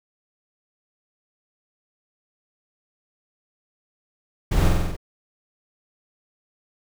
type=noise with echo; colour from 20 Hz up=brown; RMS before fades=-19 dBFS; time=4.51-4.69 s; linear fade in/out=10 ms; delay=46 ms; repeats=6; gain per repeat=-2 dB; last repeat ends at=4.966 s; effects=none